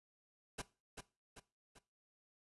pink noise with echo, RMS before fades -43 dBFS, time 0.58-0.62 s, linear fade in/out 10 ms, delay 390 ms, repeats 3, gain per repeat -6 dB, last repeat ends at 1.79 s, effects noise-tail reverb RT60 0.3 s tail -18 dB re dry + resampled to 24000 Hz

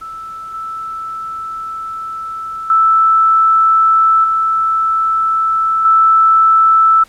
sine tone with level steps, 1318.5 Hz, E6, in tune, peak -25 / -21 / -7 / -11 / -6 dBFS, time 0.01-7.04 s, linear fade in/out 10 ms, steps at 0.54 / 2.7 / 4.24 / 5.85 s, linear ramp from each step 2 ms, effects pink hiss -46 dBFS RMS until 7.08 s + low-pass 12000 Hz 12 dB/octave

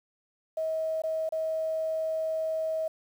sine tone with dropouts, 638 Hz, D#5, 43 cents sharp, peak -27 dBFS, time 0.57-2.88 s, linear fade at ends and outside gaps 5 ms, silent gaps 1.02-1.036 / 1.291-1.322 s, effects 9-bit

